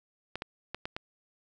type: clicks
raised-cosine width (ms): 0.3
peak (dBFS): -19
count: 5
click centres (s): 0.356 / 0.421 / 0.746 / 0.855 / 0.965
effects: none